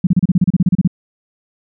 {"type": "tone bursts", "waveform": "sine", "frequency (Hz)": 180, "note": "F#3", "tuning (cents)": -47, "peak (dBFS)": -7, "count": 14, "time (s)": [0.04, 0.876], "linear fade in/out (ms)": 5, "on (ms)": 30, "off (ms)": 32, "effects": []}